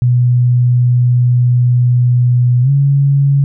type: tone with pitch glide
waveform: sine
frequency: 123.1 to 139.78 Hz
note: B2 to C#3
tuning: -5 to +15 cents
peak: -7 dBFS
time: 0.02-3.44 s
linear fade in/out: 0 ms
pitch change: +220 cents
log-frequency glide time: 2.62-2.7 s
effects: none